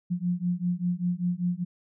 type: beating tone pair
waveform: sine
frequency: 174.61 / 179.71 Hz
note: F3 / F3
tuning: 0 / +50 cents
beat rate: 5.1 Hz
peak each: -28 dBFS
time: 0.1-1.65 s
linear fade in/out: 20 ms
effects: none